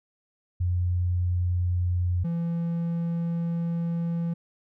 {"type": "tone pair in turn", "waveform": ["sine", "triangle"], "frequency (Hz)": [89, 168.74], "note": ["F2", "E3"], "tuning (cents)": [33, 41], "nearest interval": "major seventh", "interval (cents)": 1108, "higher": "second", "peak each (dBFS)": [-22, -23], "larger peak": "first", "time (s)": [[0.6, 2.24], [2.24, 4.34]], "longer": "second", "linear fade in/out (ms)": 10, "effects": []}